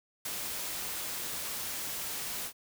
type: noise with ADSR envelope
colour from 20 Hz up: white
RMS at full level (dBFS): -35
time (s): 0.25-2.53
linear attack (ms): 6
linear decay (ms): 20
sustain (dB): -2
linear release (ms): 78
effects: none